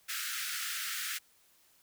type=high-pass noise; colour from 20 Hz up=pink; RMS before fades=-37 dBFS; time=0.08-1.19 s; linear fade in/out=20 ms; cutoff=1300 Hz; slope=96 dB/octave; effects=white hiss -66 dBFS RMS until 1.82 s